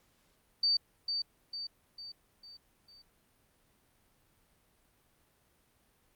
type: tone with echo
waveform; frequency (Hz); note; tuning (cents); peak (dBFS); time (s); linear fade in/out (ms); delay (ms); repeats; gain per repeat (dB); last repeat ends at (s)
sine; 4604; D8; -35; -25; 0.63-0.77; 5; 450; 5; -6; 3.02
effects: pink hiss -70 dBFS RMS until 6.15 s + Opus 48 kbps